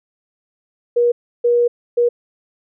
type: tone bursts at uneven times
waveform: sine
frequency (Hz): 478.9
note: A#4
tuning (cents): +47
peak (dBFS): -11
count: 3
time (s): 0.96-1.12 / 1.44-1.68 / 1.97-2.09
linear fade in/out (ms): 10
effects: none